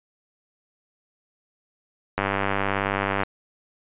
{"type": "click train", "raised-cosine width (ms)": 0.5, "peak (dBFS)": -8, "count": 105, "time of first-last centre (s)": [2.18, 3.234], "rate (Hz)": 98.7, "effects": ["resampled to 8000 Hz"]}